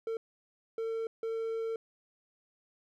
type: tone bursts at uneven times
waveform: triangle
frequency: 451.3 Hz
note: A4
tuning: 44 cents sharp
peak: -30 dBFS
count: 3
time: 0.07-0.17 / 0.78-1.07 / 1.23-1.76 s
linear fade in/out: 2 ms
effects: none